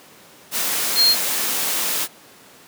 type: tone in noise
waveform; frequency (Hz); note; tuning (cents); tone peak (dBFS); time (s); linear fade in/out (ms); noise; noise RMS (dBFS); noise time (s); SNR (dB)
sine; 4222; C8; +15; -12; 0.95-1.16; 50; white; -22; 0.51-2.08; +7
effects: pink hiss -46 dBFS RMS until 2.67 s + high-pass 200 Hz 12 dB/octave